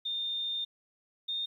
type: tone pair in turn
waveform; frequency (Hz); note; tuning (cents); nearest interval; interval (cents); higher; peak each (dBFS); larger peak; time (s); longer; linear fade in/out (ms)
sine; 3627 / 3656; A#7 / A#7; -48 / -34; unison; 14; second; -31 / -31; neither; 0.05-0.65 / 1.28-1.46; first; 10
effects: 11-bit